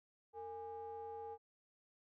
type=ring-modulated tone; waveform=triangle; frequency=185 Hz; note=F#3; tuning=in tune; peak=-40 dBFS; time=0.33-1.38 s; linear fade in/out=50 ms; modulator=639 Hz; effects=none